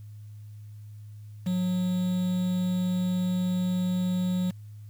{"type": "tone with quantisation", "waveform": "triangle", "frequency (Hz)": 181.8, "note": "F#3", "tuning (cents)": -30, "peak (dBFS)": -22, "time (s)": [1.46, 4.51], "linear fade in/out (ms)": 10, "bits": 7, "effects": ["added 105 Hz sine -41 dBFS peak until 4.89 s", "white hiss -67 dBFS RMS until 4.89 s"]}